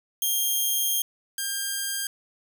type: tone pair in turn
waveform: 5% pulse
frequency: 3211 / 1602 Hz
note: G7 / G6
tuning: +41 / +37 cents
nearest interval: octave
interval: 1204 cents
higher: first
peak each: -14 / -16 dBFS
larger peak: first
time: 0.22-1.02 / 1.38-2.07 s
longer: first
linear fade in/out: 2 ms
effects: none